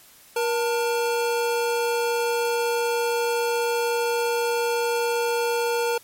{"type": "tone pair together", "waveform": "square", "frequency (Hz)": [474, 893.6], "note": ["A#4", "A5"], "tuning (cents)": [29, 27], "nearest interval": "major seventh", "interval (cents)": 1098, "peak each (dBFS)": [-23, -28], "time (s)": [0.36, 5.98], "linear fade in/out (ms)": 5, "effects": ["white hiss -51 dBFS RMS until 6.03 s", "MP3 64 kbps"]}